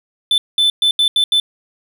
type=tone bursts at uneven times; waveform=triangle; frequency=3520 Hz; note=A7; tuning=in tune; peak=-9 dBFS; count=6; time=0.31-0.38 / 0.58-0.7 / 0.82-0.91 / 0.99-1.08 / 1.16-1.24 / 1.32-1.4 s; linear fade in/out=2 ms; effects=none